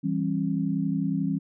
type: chord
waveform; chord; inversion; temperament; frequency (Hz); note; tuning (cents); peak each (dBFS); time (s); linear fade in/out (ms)
sine; C# diminished; first; equal with one note detuned; 164.81 / 196 / 270.1; E3 / G3 / C#4; 0 / 0 / -45; -28; 0.03-1.39; 20
effects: none